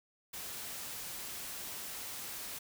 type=noise; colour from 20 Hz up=white; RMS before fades=-43 dBFS; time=0.33-2.59 s; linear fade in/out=10 ms; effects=none